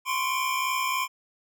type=tone cluster; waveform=square; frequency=1032 / 1095 / 2253 / 2393 Hz; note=C6 / C#6 / C#7 / D7; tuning=-24 / -22 / +28 / +32 cents; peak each=-28 / -34 / -36 / -32 dBFS; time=0.05-1.08 s; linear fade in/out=50 ms; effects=none